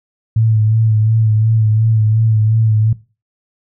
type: tone with vibrato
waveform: sine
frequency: 110 Hz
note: A2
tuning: in tune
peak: -9 dBFS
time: 0.36-2.93 s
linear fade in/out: 5 ms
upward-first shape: sine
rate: 2.8 Hz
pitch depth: 36 cents each way
effects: noise-tail reverb RT60 0.3 s tail -18 dB re dry